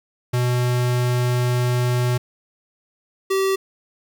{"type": "tone pair in turn", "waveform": "square", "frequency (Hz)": [123.47, 385.7], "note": ["B2", "G4"], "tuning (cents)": [0, -28], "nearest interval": "octave + minor sixth", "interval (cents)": 1972, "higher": "second", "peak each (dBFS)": -18, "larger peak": "neither", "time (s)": [[0.33, 2.18], [3.3, 3.56]], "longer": "first", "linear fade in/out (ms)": 10, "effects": ["9-bit"]}